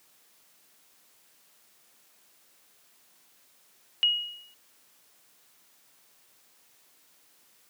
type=tone with exponential decay; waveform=sine; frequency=2892 Hz; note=F#7; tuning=40 cents flat; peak=-17 dBFS; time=4.03-4.54 s; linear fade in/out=0 ms; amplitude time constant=110 ms; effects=white hiss -62 dBFS RMS until 7.69 s + high-pass 150 Hz 12 dB/octave